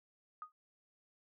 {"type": "tone with exponential decay", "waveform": "sine", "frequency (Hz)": 1241, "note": "D#6", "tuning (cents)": -5, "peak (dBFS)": -39, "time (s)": [0.42, 0.52], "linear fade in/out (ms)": 1, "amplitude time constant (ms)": 21, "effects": ["noise-tail reverb RT60 0.1 s tail -24 dB re dry"]}